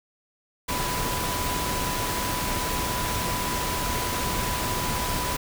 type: tone in noise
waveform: sine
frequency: 991 Hz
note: B5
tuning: 6 cents sharp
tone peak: -31 dBFS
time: 0.68-5.37 s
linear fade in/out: 10 ms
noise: pink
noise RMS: -28 dBFS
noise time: 0.68-5.37 s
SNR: -6 dB
effects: none